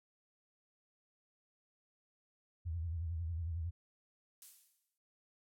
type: tone with vibrato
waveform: sine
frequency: 83.1 Hz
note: E2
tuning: 15 cents sharp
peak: -36 dBFS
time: 2.65-3.71 s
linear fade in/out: 20 ms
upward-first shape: sine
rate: 11 Hz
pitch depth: 100 cents each way
type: noise with exponential decay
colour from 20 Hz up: violet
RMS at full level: -47 dBFS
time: 4.42-4.98 s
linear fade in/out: 1 ms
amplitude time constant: 120 ms
effects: low-pass 12000 Hz 12 dB/octave